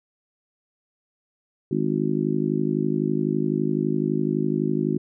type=harmonic tone; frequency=51.91 Hz; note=G#1; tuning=in tune; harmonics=3 / 4 / 5 / 6 / 7; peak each=-27 / -27 / -27 / -27 / -27 dBFS; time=1.71-4.98 s; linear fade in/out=5 ms; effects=none